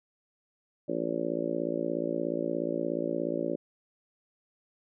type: harmonic tone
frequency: 56.9 Hz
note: A#1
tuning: 41 cents flat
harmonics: 3 / 4 / 5 / 6 / 7 / 8 / 9 / 10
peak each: -40 / -39 / -35 / -34 / -38 / -40 / -37 / -35 dBFS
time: 0.88-3.56 s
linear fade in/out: 10 ms
effects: none